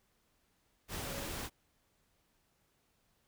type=tone in noise; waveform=sine; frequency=554 Hz; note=C#5; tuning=1 cent flat; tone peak=-48 dBFS; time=1.03-1.28 s; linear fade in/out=50 ms; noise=pink; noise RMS=-41 dBFS; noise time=0.88-1.5 s; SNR=-10 dB; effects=pink hiss -75 dBFS RMS until 3.27 s